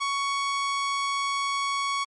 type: tone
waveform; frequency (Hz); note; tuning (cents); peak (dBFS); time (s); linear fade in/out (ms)
sawtooth; 1115; C#6; +10; -21; 0-2.05; 20
effects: low-pass 8000 Hz 12 dB/octave + MP3 48 kbps